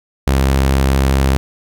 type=tone with vibrato; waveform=sawtooth; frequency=67.2 Hz; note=C2; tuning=47 cents sharp; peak=-7 dBFS; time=0.27-1.37 s; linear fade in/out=0 ms; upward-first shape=triangle; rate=4.7 Hz; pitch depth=10 cents each way; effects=none